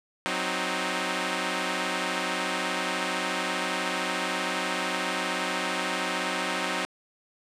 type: chord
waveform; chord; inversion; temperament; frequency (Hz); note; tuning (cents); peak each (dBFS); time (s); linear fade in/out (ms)
5% pulse; C diminished; second; equal; 185 / 261.6 / 311.1; Gb3 / C4 / Eb4; 0 / 0 / 0; -20; 0.26-6.85; 0
effects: low-pass 8000 Hz 12 dB/octave